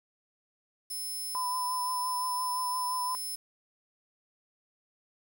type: tone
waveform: 10% pulse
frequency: 5250 Hz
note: E8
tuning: 8 cents flat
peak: -29 dBFS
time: 0.9-3.36 s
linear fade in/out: 10 ms
type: tone with vibrato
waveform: sine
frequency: 1002 Hz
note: B5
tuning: 25 cents sharp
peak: -30 dBFS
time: 1.35-3.15 s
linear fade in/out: 0 ms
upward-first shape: triangle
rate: 5.8 Hz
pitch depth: 37 cents each way
effects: 9-bit